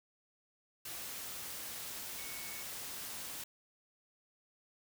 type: tone in noise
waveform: sine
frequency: 2217 Hz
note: C#7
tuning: in tune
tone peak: -51 dBFS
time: 2.18-2.63 s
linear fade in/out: 5 ms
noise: white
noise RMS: -44 dBFS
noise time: 0.85-3.44 s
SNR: -10 dB
effects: none